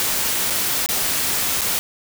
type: noise with dropouts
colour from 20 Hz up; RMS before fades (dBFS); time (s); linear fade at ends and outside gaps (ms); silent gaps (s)
white; -21; 0-1.79; 0; 0.501-0.505 / 0.861-0.889 / 1.61-1.616
effects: none